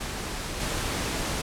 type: noise with level steps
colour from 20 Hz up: pink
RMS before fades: -33 / -29 dBFS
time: 0-1.42 s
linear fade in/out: 10 ms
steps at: 0.6 s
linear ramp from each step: 2 ms
effects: low-pass 10000 Hz 12 dB/octave